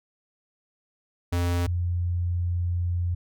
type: tone pair in turn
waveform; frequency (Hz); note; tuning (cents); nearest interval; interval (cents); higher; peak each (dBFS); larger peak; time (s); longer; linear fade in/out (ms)
square / sine; 87.31 / 87.63; F2 / F2; 0 / +6; unison; 6; second; -23; neither; 1.32-1.67 / 1.67-3.15; second; 10
effects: none